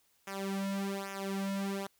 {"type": "tone with flanger", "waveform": "sawtooth", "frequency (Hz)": 196, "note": "G3", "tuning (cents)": 0, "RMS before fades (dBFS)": -36, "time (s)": [0.27, 1.87], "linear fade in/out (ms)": 5, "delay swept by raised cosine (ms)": [0.23, 2.53], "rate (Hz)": 1.2, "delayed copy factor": -0.95, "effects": ["white hiss -71 dBFS RMS until 1.99 s"]}